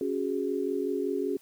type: chord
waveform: sine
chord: C# suspended fourth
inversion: none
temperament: equal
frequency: 277.2 / 370 / 415.3 Hz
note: C#4 / F#4 / G#4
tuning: 0 / 0 / 0 cents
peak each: -32 / -31 / -31 dBFS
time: 0.01-1.37 s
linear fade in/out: 2 ms
effects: white hiss -60 dBFS RMS until 1.41 s